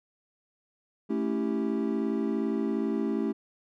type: chord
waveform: triangle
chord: A dominant seventh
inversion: none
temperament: equal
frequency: 220 / 277.2 / 329.6 / 392 Hz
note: A3 / C#4 / E4 / G4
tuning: 0 / 0 / 0 / 0 cents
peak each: -28 / -30 / -31 / -31 dBFS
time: 1.09-3.33 s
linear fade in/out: 20 ms
effects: none